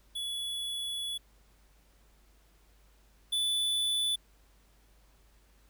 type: tone pair in turn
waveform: square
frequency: 3407 / 3479 Hz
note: G#7 / A7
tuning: +44 / -20 cents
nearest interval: unison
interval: 36 cents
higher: second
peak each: -34 / -28 dBFS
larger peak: second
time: 0.15-1.18 / 3.32-4.16 s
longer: first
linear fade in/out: 10 ms
effects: added 50 Hz sine -61 dBFS peak until 5.69 s + pink hiss -67 dBFS RMS until 5.69 s